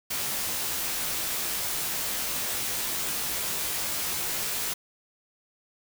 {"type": "noise with comb filter", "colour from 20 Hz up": "white", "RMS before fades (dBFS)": -30, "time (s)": [0.1, 4.74], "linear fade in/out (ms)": 10, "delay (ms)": 17, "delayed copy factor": -0.65, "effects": []}